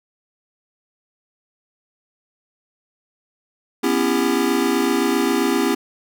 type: chord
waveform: square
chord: C# half-diminished seventh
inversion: third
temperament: just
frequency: 249.5 / 277.2 / 332.6 / 399.1 Hz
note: B3 / C#4 / E4 / G4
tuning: +18 / 0 / +16 / +31 cents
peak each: -23 dBFS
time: 3.83-5.75 s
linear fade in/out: 10 ms
effects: none